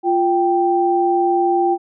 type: tone pair together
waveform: sine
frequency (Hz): 349.2 / 783.9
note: F4 / G5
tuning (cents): 0 / 0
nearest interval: octave + major second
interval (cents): 1400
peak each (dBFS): -16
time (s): 0.03-1.78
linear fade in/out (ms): 50
effects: none